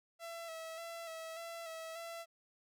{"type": "tone with vibrato", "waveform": "sawtooth", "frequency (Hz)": 660, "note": "E5", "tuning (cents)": 2, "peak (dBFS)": -40, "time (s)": [0.19, 2.26], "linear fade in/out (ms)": 50, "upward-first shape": "square", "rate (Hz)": 1.7, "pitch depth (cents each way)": 29, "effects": []}